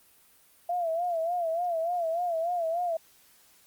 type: tone with vibrato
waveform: sine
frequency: 680 Hz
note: F5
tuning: 46 cents flat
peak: -26 dBFS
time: 0.69-2.97 s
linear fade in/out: 5 ms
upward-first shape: sine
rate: 3.4 Hz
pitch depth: 92 cents each way
effects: white hiss -60 dBFS RMS until 3.66 s + Opus 32 kbps